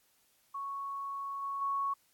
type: tone with level steps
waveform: sine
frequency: 1108.7 Hz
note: C#6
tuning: in tune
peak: -36 / -34 / -30 dBFS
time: 0.54-1.94 s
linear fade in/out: 10 ms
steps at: 1.42 / 1.61 s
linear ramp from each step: 10 ms
effects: white hiss -70 dBFS RMS until 2.13 s + AAC 64 kbps